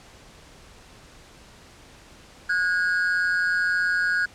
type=tone pair together; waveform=triangle; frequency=1457 / 1635.4 Hz; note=F#6 / G#6; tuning=-27 / -27 cents; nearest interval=major second; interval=200 cents; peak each=-21 / -22 dBFS; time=2.49-4.26 s; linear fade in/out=10 ms; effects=pink hiss -49 dBFS RMS until 4.34 s + low-pass 8000 Hz 12 dB/octave